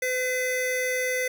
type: tone pair together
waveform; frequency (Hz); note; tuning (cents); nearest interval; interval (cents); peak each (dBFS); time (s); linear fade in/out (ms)
square; 507 / 2027; B4 / B6; +45 / +45; 2 octaves; 2400; -28; 0.02-1.28; 5
effects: none